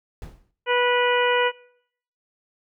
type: noise with exponential decay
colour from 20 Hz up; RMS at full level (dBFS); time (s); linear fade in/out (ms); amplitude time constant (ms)
brown; -32; 0.22-0.51; 1; 63
type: harmonic tone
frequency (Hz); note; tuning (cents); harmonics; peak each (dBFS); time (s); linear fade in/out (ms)
489.9; B4; -14; 1 / 2 / 3 / 4 / 5 / 6; -21 / -24 / -26 / -27 / -28 / -29; 0.66-1.52; 50
effects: noise-tail reverb RT60 0.7 s tail -23 dB re dry